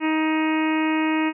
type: harmonic tone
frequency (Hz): 313.9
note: D#4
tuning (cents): +15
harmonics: 1 / 2 / 3 / 4 / 5 / 6 / 7 / 8 / 9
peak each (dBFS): -20 / -34 / -28 / -34 / -37 / -32 / -33 / -32 / -38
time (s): 0-1.33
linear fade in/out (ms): 50
effects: none